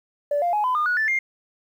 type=tone with pitch steps; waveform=sine; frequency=580 / 697.8 / 839.4 / 1009.8 / 1214.9 / 1461.5 / 1758.2 / 2115 Hz; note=D5 / F5 / G#5 / B5 / D#6 / F#6 / A6 / C7; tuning=-22 / -2 / +18 / +38 / -42 / -22 / -2 / +18 cents; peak=-18 dBFS; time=0.31-1.19 s; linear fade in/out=5 ms; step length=110 ms; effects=tanh soft clip ceiling -15 dBFS + 9-bit